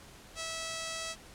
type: tone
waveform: 5% pulse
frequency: 652 Hz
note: E5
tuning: 19 cents flat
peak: -25 dBFS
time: 0.35-1.16 s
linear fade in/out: 50 ms
effects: pink hiss -53 dBFS RMS until 1.34 s + low-pass 11000 Hz 12 dB/octave